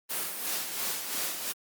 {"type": "noise with tremolo", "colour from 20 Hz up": "white", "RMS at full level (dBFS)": -31, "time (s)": [0.09, 1.53], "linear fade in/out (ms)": 20, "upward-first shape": "sine", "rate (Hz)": 2.9, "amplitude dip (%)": 50, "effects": ["high-pass 200 Hz 12 dB/octave", "Opus 32 kbps"]}